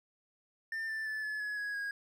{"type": "tone with pitch steps", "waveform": "triangle", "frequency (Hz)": [1796, 1769.2, 1742.9, 1716.9, 1691.3, 1666.1, 1641.2], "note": ["A6", "A6", "A6", "A6", "G#6", "G#6", "G#6"], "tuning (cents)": [35, 9, -17, -43, 31, 5, -21], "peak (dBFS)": -33, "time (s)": [0.72, 1.91], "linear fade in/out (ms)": 2, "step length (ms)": 170, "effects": []}